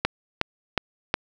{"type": "click train", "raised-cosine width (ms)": 0.3, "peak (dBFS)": -4, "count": 4, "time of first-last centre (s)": [0.05, 1.141], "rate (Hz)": 2.75, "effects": []}